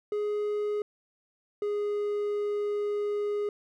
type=tone pair in turn; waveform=triangle; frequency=417.2 / 413.4 Hz; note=G#4 / G#4; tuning=+8 / -8 cents; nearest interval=unison; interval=16 cents; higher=first; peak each=-25 dBFS; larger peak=neither; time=0.12-0.82 / 1.62-3.49 s; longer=second; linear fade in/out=2 ms; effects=none